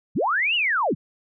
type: linear two-way sweep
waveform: sine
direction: up then down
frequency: 85.7 to 2960 to 85.7 Hz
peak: -19 dBFS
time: 0.15-0.95 s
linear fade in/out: 20 ms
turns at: 0.55 s
effects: none